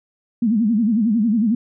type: tone with vibrato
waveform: sine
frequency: 221 Hz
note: A3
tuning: 8 cents sharp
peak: -14 dBFS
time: 0.42-1.55 s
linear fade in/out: 5 ms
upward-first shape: sine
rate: 11 Hz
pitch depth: 160 cents each way
effects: none